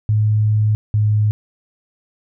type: tone pair in turn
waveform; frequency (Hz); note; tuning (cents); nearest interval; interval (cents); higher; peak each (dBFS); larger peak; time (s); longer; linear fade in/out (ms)
sine; 107 / 106.02; A2 / G#2; -48 / +36; unison; 16; first; -12; neither; 0.09-0.75 / 0.94-1.31; first; 0
effects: none

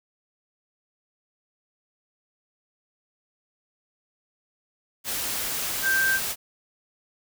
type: tone in noise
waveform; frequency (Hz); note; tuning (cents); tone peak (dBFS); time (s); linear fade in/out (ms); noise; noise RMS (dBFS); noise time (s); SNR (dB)
sine; 1570; G6; +2; -20; 5.82-6.2; 50; white; -29; 5.04-6.36; +6
effects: none

